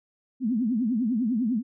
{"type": "tone with vibrato", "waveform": "sine", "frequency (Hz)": 234.3, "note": "A#3", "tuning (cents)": 9, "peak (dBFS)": -22, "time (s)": [0.4, 1.63], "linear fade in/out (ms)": 50, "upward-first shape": "triangle", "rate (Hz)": 10, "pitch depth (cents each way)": 260, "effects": []}